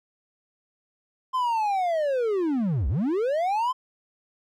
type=linear two-way sweep; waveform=triangle; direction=down then up; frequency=1046.5 to 56 to 1046.5 Hz; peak=-20 dBFS; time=1.33-3.73 s; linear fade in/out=20 ms; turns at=2.88 s; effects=none